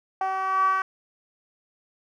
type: tone with band-pass filter sweep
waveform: 10% pulse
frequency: 381.3 Hz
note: G4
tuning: 48 cents flat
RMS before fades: -24 dBFS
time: 0.21-0.82 s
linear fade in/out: 2 ms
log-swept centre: 840 to 1300 Hz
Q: 8.2
effects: none